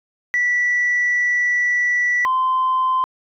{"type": "tone pair in turn", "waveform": "sine", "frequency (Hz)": [1958, 1034.8], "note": ["B6", "C6"], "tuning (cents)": [-15, -19], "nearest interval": "major seventh", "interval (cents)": 1104, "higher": "first", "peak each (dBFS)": -14, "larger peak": "neither", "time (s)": [[0.34, 2.25], [2.25, 3.04]], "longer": "first", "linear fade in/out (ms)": 0, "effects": ["tanh soft clip ceiling -12 dBFS"]}